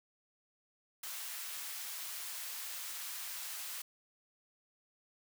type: high-pass noise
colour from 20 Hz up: white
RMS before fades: -43 dBFS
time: 1.03-3.82 s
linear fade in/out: 5 ms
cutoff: 1000 Hz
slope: 12 dB/octave
effects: none